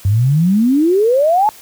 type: exponential sweep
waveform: sine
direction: up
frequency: 94 to 880 Hz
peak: -9 dBFS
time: 0.05-1.49 s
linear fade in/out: 0 ms
effects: white hiss -40 dBFS RMS until 1.61 s + high-pass 60 Hz 12 dB/octave